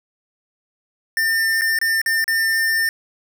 square tone with dropouts, 1801 Hz, A6, 40 cents sharp, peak -17 dBFS, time 1.17-2.89 s, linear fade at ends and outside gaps 1 ms, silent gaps 1.611-1.618 / 1.788-1.814 / 2.016-2.061 / 2.242-2.279 s, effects none

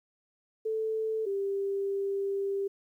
sine tone pair in turn, 440 / 395.1 Hz, A4 / G4, 0 / +14 cents, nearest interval major second, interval 186 cents, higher first, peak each -28 / -28 dBFS, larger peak neither, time 0.65-1.26 / 1.26-2.68 s, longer second, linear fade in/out 10 ms, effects 11-bit

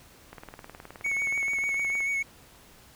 click train, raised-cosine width 0.5 ms, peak -27 dBFS, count 33, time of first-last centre 0.33-2.005 s, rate 19.1 Hz
triangle tone with vibrato, 2217 Hz, C#7, in tune, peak -24 dBFS, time 1.04-2.23 s, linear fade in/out 10 ms, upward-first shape sine, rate 6.8 Hz, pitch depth 23 cents each way
effects pink hiss -54 dBFS RMS until 2.95 s

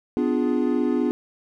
triangle chord, B diminished seventh, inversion none, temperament equal with one note detuned, 250.1 / 293.7 / 349.2 / 415.3 Hz, B3 / D4 / F4 / Ab4, +22 / 0 / 0 / 0 cents, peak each -21 / -23 / -24 / -26 dBFS, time 0.17-1.11 s, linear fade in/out 0 ms, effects none

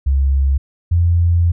sine tone pair in turn, 68.2 / 85.75 Hz, C#2 / F2, -28 / -31 cents, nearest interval major third, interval 397 cents, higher second, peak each -11 / -10 dBFS, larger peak second, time 0.06-0.58 / 0.91-1.52 s, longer second, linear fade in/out 10 ms, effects none

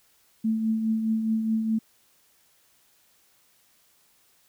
sine tone with tremolo, 221.4 Hz, A3, 11 cents sharp, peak -20 dBFS, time 0.44-1.79 s, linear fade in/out 10 ms, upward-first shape triangle, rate 4.8 Hz, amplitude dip 50%, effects white hiss -63 dBFS RMS until 4.48 s

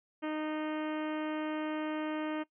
harmonic tone with a mistuned harmonic, 308.2 Hz, D#4, 16 cents flat, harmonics 1 / 2 / 3 / 4 / 5 / 6 / 7 / 8 / 9 / 10, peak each -34 / -40 / -44 / -46 / -48 / -50 / -51 / -52 / -53 / -54 dBFS, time 0.22-2.44 s, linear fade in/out 20 ms, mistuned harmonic 10, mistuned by +18 cents, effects noise-tail reverb RT60 0.1 s tail -20 dB re dry

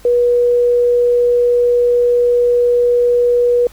sine tone, 484.2 Hz, B4, 34 cents flat, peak -9 dBFS, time 0.05-3.67 s, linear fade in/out 2 ms, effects added 50 Hz sine -40 dBFS peak until 3.72 s + pink hiss -44 dBFS RMS until 3.72 s

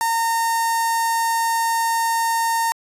sawtooth tone with notch filter, 916 Hz, A#5, 31 cents flat, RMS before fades -20 dBFS, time 0.01-2.72 s, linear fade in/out 0 ms, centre 3100 Hz, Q 0.86, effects resampled to 32000 Hz

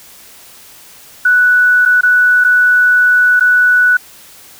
sine tone with dropouts, 1480 Hz, F#6, in tune, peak -6 dBFS, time 1.25-3.97 s, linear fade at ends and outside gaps 5 ms, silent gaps 1.853-1.858 / 2.01-2.032 / 2.441-2.446 / 3.397-3.407 s, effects white hiss -39 dBFS RMS until 4.59 s

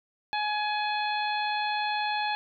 harmonic tone with a mistuned harmonic, 841 Hz, G#5, 22 cents sharp, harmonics 1 / 2 / 3 / 4 / 5, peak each -28 / -34 / -35 / -38 / -38 dBFS, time 0.33-2.35 s, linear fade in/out 0 ms, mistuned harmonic 4, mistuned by +28 cents, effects none

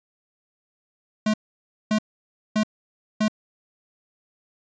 square tone bursts, 214.7 Hz, A3, 42 cents flat, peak -19 dBFS, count 4, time 1.26-3.282 s, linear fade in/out 5 ms, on 78 ms, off 570 ms, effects resampled to 16000 Hz

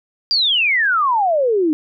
sine exponential sweep, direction down, 4861 to 294.9 Hz, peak -13 dBFS, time 0.31-1.73 s, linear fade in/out 0 ms, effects none

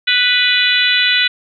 harmonic tone, 493.9 Hz, B4, in tune, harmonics 3 / 4 / 5 / 6 / 7 / 8, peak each -18 / -18 / -18 / -18 / -18 / -18 dBFS, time 0.07-1.28 s, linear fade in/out 10 ms, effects none

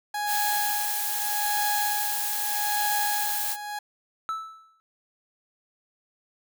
30% pulse tone with tremolo, 831 Hz, G#5, 1 cent sharp, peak -22 dBFS, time 0.14-3.79 s, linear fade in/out 5 ms, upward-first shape sine, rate 0.81 Hz, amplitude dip 70%
blue noise, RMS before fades -29 dBFS, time 0.26-3.57 s, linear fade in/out 50 ms
triangle tone with exponential decay, 1313 Hz, E6, 7 cents flat, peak -23 dBFS, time 4.29-4.8 s, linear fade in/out 0 ms, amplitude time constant 110 ms
effects none

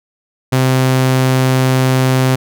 sawtooth tone, 130 Hz, C3, 11 cents flat, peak -6 dBFS, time 0.52-2.36 s, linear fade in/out 10 ms, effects none

